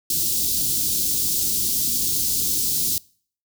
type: band-stop noise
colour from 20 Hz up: white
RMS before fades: -22 dBFS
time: 0.1-2.98 s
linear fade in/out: 2 ms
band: 340 to 4100 Hz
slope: 24 dB/octave
effects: noise-tail reverb RT60 0.5 s tail -24 dB re dry